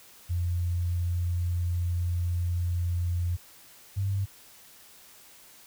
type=tone pair in turn; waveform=sine; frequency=87.31 / 98 Hz; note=F2 / G2; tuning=0 / 0 cents; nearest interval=major second; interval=200 cents; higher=second; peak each=-25 dBFS; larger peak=neither; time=0.29-3.37 / 3.96-4.26 s; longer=first; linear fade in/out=20 ms; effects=white hiss -53 dBFS RMS until 5.66 s